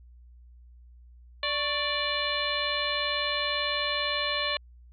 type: harmonic tone with a mistuned harmonic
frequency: 587.3 Hz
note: D5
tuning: in tune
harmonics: 1 / 2 / 3 / 4 / 5 / 6 / 7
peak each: -34 / -34 / -34 / -34 / -34 / -34 / -34 dBFS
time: 1.43-4.57 s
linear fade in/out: 2 ms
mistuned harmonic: 2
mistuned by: -99 cents
effects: added 60 Hz sine -49 dBFS peak until 4.92 s